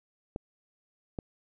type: clicks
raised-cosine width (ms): 2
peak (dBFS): -21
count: 2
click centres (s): 0.361 / 1.188
effects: none